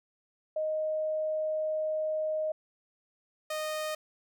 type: tone pair in turn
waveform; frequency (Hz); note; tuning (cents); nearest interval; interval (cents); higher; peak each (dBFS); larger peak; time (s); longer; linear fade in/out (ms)
sine / sawtooth; 622.3 / 618; D#5 / D#5; 0 / -12; unison; 12; first; -28; neither; 0.56-2.52 / 3.5-3.95; first; 5
effects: none